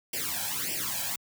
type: noise with flanger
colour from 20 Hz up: white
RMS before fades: -32 dBFS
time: 0.13-1.16 s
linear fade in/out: 5 ms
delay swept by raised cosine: 0.38 to 1.27 ms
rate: 1.7 Hz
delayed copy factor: +0.95
effects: high-pass 80 Hz 12 dB/octave